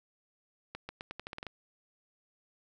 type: accelerating click train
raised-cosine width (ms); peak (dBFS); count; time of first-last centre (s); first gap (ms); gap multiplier
0.3; -24; 10; 0.75-1.467; 140; 0.85
effects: none